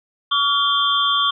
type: tone cluster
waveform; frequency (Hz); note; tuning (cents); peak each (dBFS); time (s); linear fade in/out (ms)
sine; 1140 / 1398 / 3190 / 3483; C#6 / F6 / G7 / A7; +48 / +1 / +30 / -18; -19 / -26 / -20 / -21; 0.31-1.31; 10
effects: none